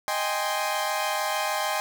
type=chord; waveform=sawtooth; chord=Ab major seventh; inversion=second; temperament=equal; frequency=622.3 / 784 / 830.6 / 1046.5 Hz; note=Eb5 / G5 / Ab5 / C6; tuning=0 / 0 / 0 / 0 cents; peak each=-27 dBFS; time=0.08-1.8 s; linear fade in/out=0 ms; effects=none